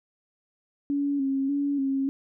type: tone with vibrato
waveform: sine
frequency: 277.2 Hz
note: C#4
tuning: in tune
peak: -23 dBFS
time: 0.9-2.09 s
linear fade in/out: 0 ms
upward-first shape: square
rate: 1.7 Hz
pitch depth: 40 cents each way
effects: none